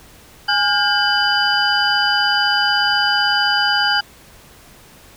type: tone cluster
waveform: sine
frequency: 827 / 1425 / 1601 / 2997 / 4815 Hz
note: G#5 / F6 / G6 / F#7 / D8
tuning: -8 / +34 / +36 / +22 / +42 cents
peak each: -20 dBFS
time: 0.48-4.01 s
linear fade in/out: 10 ms
effects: tanh soft clip ceiling -2 dBFS + pink hiss -45 dBFS RMS until 5.16 s